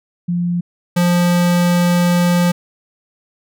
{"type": "tone pair in turn", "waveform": ["sine", "square"], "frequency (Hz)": [174.61, 175.45], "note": ["F3", "F3"], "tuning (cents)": [0, 8], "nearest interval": "unison", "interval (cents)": 8, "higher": "second", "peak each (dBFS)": [-15, -12], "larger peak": "second", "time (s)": [[0.28, 0.61], [0.96, 2.52]], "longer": "second", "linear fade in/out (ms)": 10, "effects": []}